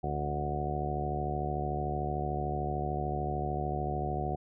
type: harmonic tone with a mistuned harmonic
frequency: 73.42 Hz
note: D2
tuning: in tune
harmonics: 1 / 2 / 3 / 4 / 5 / 6 / 7 / 8 / 9 / 10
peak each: -37 / -36 / -42 / -46 / -39 / -43 / -46 / -44 / -45 / -35 dBFS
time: 0.03-4.36 s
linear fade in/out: 10 ms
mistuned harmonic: 1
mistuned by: -33 cents
effects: none